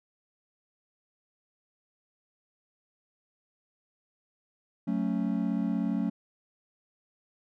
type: chord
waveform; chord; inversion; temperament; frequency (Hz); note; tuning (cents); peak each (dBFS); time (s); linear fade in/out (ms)
triangle; F# minor; none; just; 185 / 222 / 277.5; F#3 / A3 / C#4; 0 / +16 / +2; -29 / -28 / -30; 4.87-6.1; 10
effects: none